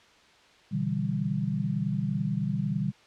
sine chord, E minor seventh, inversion second, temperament equal, 123.47 / 146.83 / 164.81 / 196 Hz, B2 / D3 / E3 / G3, 0 / 0 / 0 / 0 cents, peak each -33 / -31 / -33 / -30 dBFS, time 0.71-2.92 s, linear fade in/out 20 ms, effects white hiss -57 dBFS RMS until 3.06 s + low-pass 4000 Hz 12 dB/octave

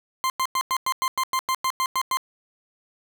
40% pulse tone bursts, 1046.5 Hz, C6, in tune, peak -20 dBFS, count 13, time 0.24-2.171 s, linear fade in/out 0 ms, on 59 ms, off 97 ms, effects none

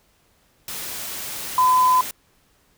sine tone in noise, 1012 Hz, B5, 42 cents sharp, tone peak -13 dBFS, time 1.58-2.01 s, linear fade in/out 2 ms, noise white, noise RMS -31 dBFS, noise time 0.68-2.11 s, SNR +15 dB, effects pink hiss -61 dBFS RMS until 2.77 s

